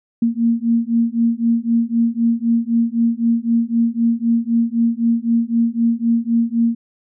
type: beating tone pair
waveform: sine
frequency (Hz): 230 / 233.9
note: A#3 / A#3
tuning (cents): -23 / +6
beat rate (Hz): 3.9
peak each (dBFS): -17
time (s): 0.22-6.75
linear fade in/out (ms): 5
effects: none